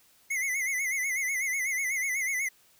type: tone with vibrato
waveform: square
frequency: 2097 Hz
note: C7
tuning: 3 cents sharp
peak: -28 dBFS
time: 0.3-2.49 s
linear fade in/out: 10 ms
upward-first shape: sine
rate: 8.1 Hz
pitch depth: 99 cents each way
effects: white hiss -62 dBFS RMS until 2.79 s